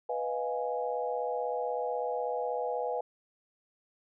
sine chord, F half-diminished seventh, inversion second, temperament equal, 493.9 / 622.3 / 698.5 / 830.6 Hz, Cb5 / Eb5 / F5 / Ab5, 0 / 0 / 0 / 0 cents, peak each -33 / -38 / -37 / -36 dBFS, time 0.09-3.01 s, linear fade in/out 5 ms, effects none

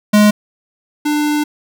square tone pair in turn, 209.4 / 297.8 Hz, G#3 / D4, +15 / +24 cents, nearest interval tritone, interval 609 cents, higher second, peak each -7 / -14 dBFS, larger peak first, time 0.13-0.31 / 1.05-1.44 s, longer second, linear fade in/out 10 ms, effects none

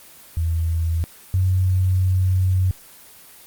sine tone pair in turn, 82.41 / 92.7 Hz, E2 / F#2, 0 / +4 cents, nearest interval major second, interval 204 cents, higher second, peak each -18 / -15 dBFS, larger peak second, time 0.37-1.04 / 1.34-2.71 s, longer second, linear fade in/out 0 ms, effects white hiss -45 dBFS RMS until 3.46 s + Opus 24 kbps

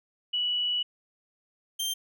sine / sawtooth tone pair in turn, 2945 / 3159 Hz, F#7 / G7, -9 / +13 cents, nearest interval minor second, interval 122 cents, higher second, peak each -25 dBFS, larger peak neither, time 0.33-0.83 / 1.79-1.94 s, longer first, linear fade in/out 10 ms, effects none

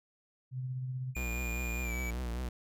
sine tone with tremolo, 128.5 Hz, C3, 31 cents flat, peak -33 dBFS, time 0.51-1.15 s, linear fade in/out 50 ms, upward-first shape sine, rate 16 Hz, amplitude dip 30%
square tone with pitch glide, 2420 to 2293 Hz, D#7 to D7, -49 to -42 cents, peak -39 dBFS, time 1.15-2.11 s, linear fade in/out 10 ms, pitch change -93 cents, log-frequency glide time 1.82-1.94 s
45% pulse tone with vibrato, 60.5 Hz, B1, 35 cents flat, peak -34 dBFS, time 1.16-2.49 s, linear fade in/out 5 ms, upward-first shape triangle, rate 5 Hz, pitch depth 100 cents each way
effects none

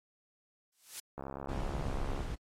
blue noise with exponential growth, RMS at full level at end -35 dBFS, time 0.72-1 s, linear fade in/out 5 ms, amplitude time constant 59 ms
click train, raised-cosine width 1 ms, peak -27 dBFS, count 71, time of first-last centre 1.18-2.206 s, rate 68.2 Hz
brown noise, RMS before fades -36 dBFS, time 1.48-2.36 s, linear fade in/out 20 ms
effects low-pass 10000 Hz 12 dB/octave + AAC 48 kbps

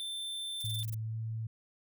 square tone, 3553 Hz, A7, 16 cents sharp, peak -37 dBFS, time 0-0.83 s, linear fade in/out 0 ms
violet noise bursts, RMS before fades -43 dBFS, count 8, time 0.6-0.946 s, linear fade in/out 5 ms, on 24 ms, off 22 ms
sine tone with pitch glide, 110 to 111.79 Hz, A2 to A2, 0 to +28 cents, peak -34 dBFS, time 0.64-1.47 s, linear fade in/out 5 ms, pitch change +28 cents, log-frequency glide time 0.98-1.18 s
effects none

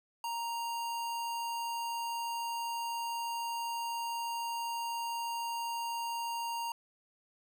square tone, 933 Hz, A#5, 1 cent sharp, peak -35 dBFS, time 0.24-6.72 s, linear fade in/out 2 ms, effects none

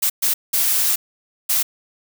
blue noise bursts at uneven times, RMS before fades -18 dBFS, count 4, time 0.02-0.1 / 0.22-0.34 / 0.53-0.96 / 1.49-1.63 s, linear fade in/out 10 ms, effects none

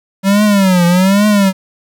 square tone with vibrato, 191.1 Hz, G3, 44 cents flat, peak -8 dBFS, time 0.23-1.53 s, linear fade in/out 50 ms, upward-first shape triangle, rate 1.2 Hz, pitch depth 190 cents each way, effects 8-bit

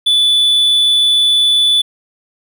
triangle tone, 3473 Hz, A7, 23 cents flat, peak -7 dBFS, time 0.06-1.82 s, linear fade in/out 10 ms, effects none

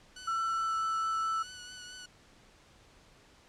10% pulse tone with vibrato, 1480 Hz, F#6, in tune, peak -35 dBFS, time 0.16-2.06 s, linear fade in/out 5 ms, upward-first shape triangle, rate 4.6 Hz, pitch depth 27 cents each way
sine tone with pitch glide, 1339 to 1323.6 Hz, E6 to E6, +27 to +7 cents, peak -29 dBFS, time 0.27-1.43 s, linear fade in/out 10 ms, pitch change -20 cents, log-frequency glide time 0.53-0.78 s
effects pink hiss -60 dBFS RMS until 3.48 s + low-pass 7000 Hz 12 dB/octave

